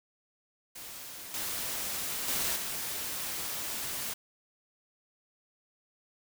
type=noise with level steps; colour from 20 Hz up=white; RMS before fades=-44 / -35 / -31 / -36 dBFS; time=0.75-4.14 s; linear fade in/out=10 ms; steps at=1.34 / 2.28 / 2.56 s; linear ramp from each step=2 ms; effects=none